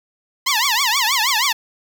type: tone with vibrato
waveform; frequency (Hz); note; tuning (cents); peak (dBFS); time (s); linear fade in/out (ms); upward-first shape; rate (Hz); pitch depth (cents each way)
10% pulse; 987.8; B5; 0; -7; 0.46-1.53; 10; triangle; 6.3; 300
effects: 7-bit